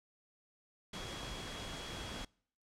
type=tone in noise; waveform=sine; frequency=3322 Hz; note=G#7; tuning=in tune; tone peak=-50 dBFS; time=0.93-2.25 s; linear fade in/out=5 ms; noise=pink; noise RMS=-44 dBFS; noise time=0.93-2.25 s; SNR=-9 dB; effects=noise-tail reverb RT60 0.6 s tail -26 dB re dry + low-pass 7000 Hz 12 dB/octave